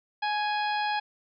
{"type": "harmonic tone with a mistuned harmonic", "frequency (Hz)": 830.6, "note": "G#5", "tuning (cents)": 0, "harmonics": [1, 2, 3, 4, 5, 6], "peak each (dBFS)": [-27, -33, -37, -39, -41, -43], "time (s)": [0.22, 1], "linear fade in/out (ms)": 10, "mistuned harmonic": 1, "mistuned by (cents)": 20, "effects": []}